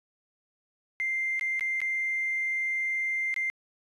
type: tone with dropouts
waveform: triangle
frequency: 2093 Hz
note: C7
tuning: in tune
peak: -23 dBFS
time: 1-3.5 s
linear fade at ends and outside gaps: 0 ms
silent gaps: 1.395-1.411 / 1.595-1.609 / 1.804-1.816 / 3.341-3.363 s
effects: tanh soft clip ceiling -24 dBFS + resampled to 24000 Hz